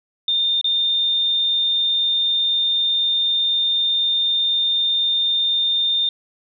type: tone with dropouts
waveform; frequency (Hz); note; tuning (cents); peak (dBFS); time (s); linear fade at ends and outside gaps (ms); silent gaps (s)
sine; 3622; A7; +49; -16; 0.28-6.09; 2; 0.613-0.643
effects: none